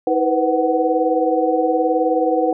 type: tone cluster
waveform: sine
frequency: 320 / 487 / 506 / 747 Hz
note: D#4 / B4 / B4 / F#5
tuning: +49 / -24 / +42 / +16 cents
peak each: -20 dBFS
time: 0.07-2.53 s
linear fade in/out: 2 ms
effects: none